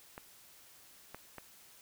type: clicks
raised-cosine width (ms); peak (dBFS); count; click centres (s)
0.5; -29; 3; 0.179 / 1.146 / 1.383
effects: white hiss -59 dBFS RMS until 1.81 s